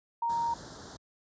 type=tone; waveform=sine; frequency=932.3 Hz; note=A#5; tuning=in tune; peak=-27 dBFS; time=0.22-0.54 s; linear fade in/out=5 ms
type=band-stop noise; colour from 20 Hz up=pink; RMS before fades=-45 dBFS; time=0.29-0.97 s; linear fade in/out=10 ms; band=1700 to 3600 Hz; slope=48 dB/octave
effects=high-pass 80 Hz 12 dB/octave + resampled to 16000 Hz

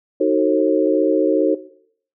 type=chord; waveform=sine; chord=D# diminished seventh; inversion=none; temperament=just; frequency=311.1 / 373.4 / 448 / 537.6 Hz; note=D#4 / F#4 / A4 / C5; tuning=0 / +16 / +31 / +47 cents; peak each=-19 dBFS; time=0.2-1.55 s; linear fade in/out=10 ms; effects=noise-tail reverb RT60 0.6 s tail -17 dB re dry

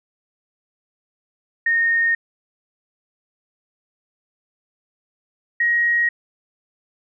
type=tone pair in turn; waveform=sine; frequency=1845 / 1888.1 Hz; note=A#6 / A#6; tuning=-18 / +22 cents; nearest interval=unison; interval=40 cents; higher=second; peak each=-15 dBFS; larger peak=neither; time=1.66-2.15 / 5.6-6.09 s; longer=neither; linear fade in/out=5 ms; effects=none

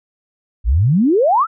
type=exponential sweep; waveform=sine; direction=up; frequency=49.89 to 1396.9 Hz; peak=-10 dBFS; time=0.64-1.47 s; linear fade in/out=50 ms; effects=none

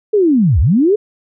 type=linear two-way sweep; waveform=sine; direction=down then up; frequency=440 to 59.2 to 440 Hz; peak=-8 dBFS; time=0.13-0.96 s; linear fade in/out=10 ms; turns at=0.6 s; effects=none

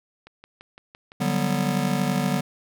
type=click train; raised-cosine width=0.3 ms; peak=-28 dBFS; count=6; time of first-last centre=0.27-1.119 s; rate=5.89 Hz
type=chord; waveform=square; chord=G major seventh; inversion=second; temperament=just; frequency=147 / 183.75 / 196 / 245 Hz; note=D3 / F#3 / G3 / B3; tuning=+2 / -12 / 0 / -14 cents; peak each=-28 dBFS; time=1.2-2.41 s; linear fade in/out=10 ms
effects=none

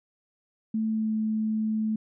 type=tone with pitch glide; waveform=sine; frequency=220 to 217.7 Hz; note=A3 to A3; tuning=0 to -18 cents; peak=-24 dBFS; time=0.74-1.96 s; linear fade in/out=5 ms; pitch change=-18 cents; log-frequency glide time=0.88-1.13 s; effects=none

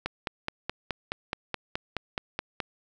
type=click train; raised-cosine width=0.3 ms; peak=-13 dBFS; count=13; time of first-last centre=0.06-2.602 s; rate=4.72 Hz; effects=none

